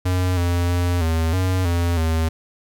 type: tone with pitch steps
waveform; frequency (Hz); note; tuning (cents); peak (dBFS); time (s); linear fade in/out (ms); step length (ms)
square; 91.3 / 87.3 / 88.1 / 81.3 / 92.6 / 86 / 80.8; F#2 / F2 / F2 / E2 / F#2 / F2 / E2; -23 / 0 / +16 / -23 / +2 / -26 / -34; -18; 0.05-2.29; 10; 320
effects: 10-bit